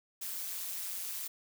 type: noise with amplitude modulation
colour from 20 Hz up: blue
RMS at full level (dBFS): -36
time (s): 0.21-1.28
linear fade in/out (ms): 10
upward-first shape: sine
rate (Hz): 185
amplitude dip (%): 70
effects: none